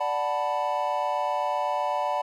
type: chord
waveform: triangle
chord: B minor seventh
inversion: first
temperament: equal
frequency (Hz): 587.3 / 740 / 880 / 987.8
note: D5 / F#5 / A5 / B5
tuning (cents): 0 / 0 / 0 / 0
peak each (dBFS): -28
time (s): 0-2.22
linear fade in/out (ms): 10
effects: none